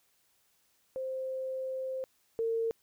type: tone pair in turn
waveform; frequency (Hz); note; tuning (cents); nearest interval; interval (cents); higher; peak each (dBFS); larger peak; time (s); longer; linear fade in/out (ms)
sine; 523.3 / 455; C5 / A#4; 0 / -42; major second; 242; first; -33 / -28; second; 0.96-2.04 / 2.39-2.71; first; 0
effects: white hiss -71 dBFS RMS until 2.82 s